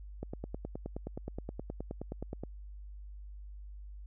click train, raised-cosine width 2 ms, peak -25 dBFS, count 22, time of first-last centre 0.23-2.436 s, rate 9.52 Hz, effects added 50 Hz sine -44 dBFS peak until 4.06 s

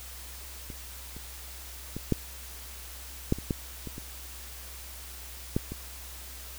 clicks, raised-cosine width 3 ms, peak -28 / -30 / -21 / -10 / -10 / -26 / -14 / -24 / -26 / -12 / -23 dBFS, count 11, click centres 0.702 / 1.166 / 1.966 / 2.123 / 3.324 / 3.386 / 3.508 / 3.873 / 3.981 / 5.565 / 5.72 s, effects added 63 Hz sine -45 dBFS peak until 6.58 s + white hiss -45 dBFS RMS until 6.58 s

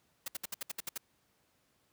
white noise bursts, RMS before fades -38 dBFS, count 9, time 0.26-0.978 s, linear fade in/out 5 ms, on 22 ms, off 65 ms, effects pink hiss -73 dBFS RMS until 1.92 s + high-pass 80 Hz 12 dB/octave

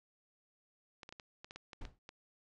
clicks, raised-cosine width 0.2 ms, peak -31 dBFS, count 10, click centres 1.032 / 1.091 / 1.125 / 1.198 / 1.445 / 1.509 / 1.56 / 1.732 / 1.852 / 2.091 s
brown noise with exponential decay, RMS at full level -40 dBFS, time 1.81-1.99 s, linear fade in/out 5 ms, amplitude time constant 39 ms
effects low-pass 6000 Hz 12 dB/octave

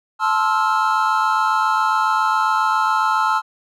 triangle chord, F major seventh, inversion first, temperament just, 873.1 / 1047.7 / 1309.6 / 1396.9 Hz, A5 / C6 / E6 / F6, -14 / +2 / -12 / 0 cents, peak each -18 / -20 / -18 / -21 dBFS, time 0.19-3.42 s, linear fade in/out 50 ms, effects none

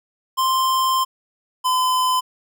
square tone pair in turn, 1046.5 / 1018.5 Hz, C6 / C6, 0 / -47 cents, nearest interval unison, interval 47 cents, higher first, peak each -17 dBFS, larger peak neither, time 0.37-1.05 / 1.64-2.21 s, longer first, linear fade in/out 20 ms, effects none

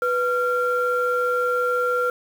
sine tone pair together, 493.9 / 1379.7 Hz, B4 / F6, 0 / -21 cents, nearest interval octave + tritone, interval 1779 cents, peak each -21 dBFS, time 0.02-2.1 s, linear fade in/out 2 ms, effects tanh soft clip ceiling -12 dBFS + 7-bit

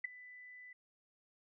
sine tone with ADSR envelope, 1993 Hz, B6, 15 cents sharp, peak -31 dBFS, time 0.04-0.73 s, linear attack 8 ms, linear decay 9 ms, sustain -20 dB, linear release 5 ms, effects none

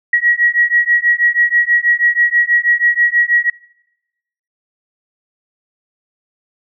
sine beating tone pair, 1907 / 1913.2 Hz, A#6 / A#6, +39 / +44 cents, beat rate 6.2 Hz, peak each -13 dBFS, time 0.13-3.5 s, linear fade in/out 5 ms, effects noise-tail reverb RT60 1.0 s tail -26 dB re dry

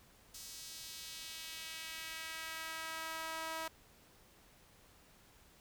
sawtooth tone with high-pass filter sweep, 322.2 Hz, E4, 39 cents flat, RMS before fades -45 dBFS, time 0.34-3.68 s, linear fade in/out 5 ms, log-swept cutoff 5700 to 860 Hz, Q 1.2, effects pink hiss -64 dBFS RMS until 5.6 s

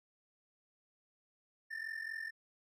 triangle ring-modulated tone, 1789 Hz, A6, 28 cents sharp, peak -35 dBFS, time 1.7-2.31 s, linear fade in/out 20 ms, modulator 22.1 Hz, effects none

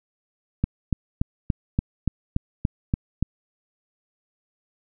click train, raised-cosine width 5 ms, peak -8 dBFS, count 10, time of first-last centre 0.64-3.226 s, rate 3.48 Hz, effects none

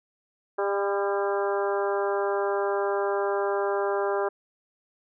harmonic tone with a mistuned harmonic, 200 Hz, G3, 35 cents sharp, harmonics 2 / 3 / 4 / 5 / 6 / 7 / 8, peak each -26 / -30 / -32 / -34 / -36 / -37 / -38 dBFS, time 0.58-4.29 s, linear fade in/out 10 ms, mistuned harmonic 7, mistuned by -32 cents, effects none

